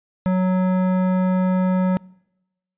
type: tone with hard clipping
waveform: sine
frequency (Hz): 185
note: F#3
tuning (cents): 0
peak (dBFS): -18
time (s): 0.26-1.97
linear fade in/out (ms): 0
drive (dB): 14
effects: noise-tail reverb RT60 0.9 s tail -25 dB re dry + resampled to 8000 Hz